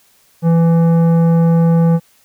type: tone with tanh clipping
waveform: sine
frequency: 166.6 Hz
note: E3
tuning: 19 cents sharp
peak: -10 dBFS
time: 0.42-2 s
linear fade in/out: 50 ms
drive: 12 dB
effects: white hiss -53 dBFS RMS until 2.24 s